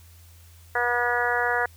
harmonic tone, 241.8 Hz, B3, 36 cents flat, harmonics 2 / 3 / 4 / 5 / 6 / 7 / 8, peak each -29 / -28 / -30 / -33 / -28 / -27 / -31 dBFS, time 0.75-1.66 s, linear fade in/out 5 ms, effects added 84 Hz sine -48 dBFS peak until 1.76 s + white hiss -56 dBFS RMS until 1.76 s

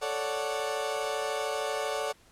30% pulse chord, D major seventh, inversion second, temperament equal, 440 / 554.4 / 587.3 / 740 Hz, A4 / C#5 / D5 / F#5, 0 / 0 / 0 / 0 cents, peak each -32 / -33 / -32 / -34 dBFS, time 0.01-2.13 s, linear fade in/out 20 ms, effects pink hiss -60 dBFS RMS until 2.31 s + low-pass 11000 Hz 12 dB/octave

